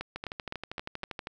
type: two click trains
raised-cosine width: 0.3 ms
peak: -19 / -20 dBFS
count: 5 / 15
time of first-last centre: 0.01-1.038 / 0.16-1.271 s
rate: 3.89 / 12.6 Hz
effects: none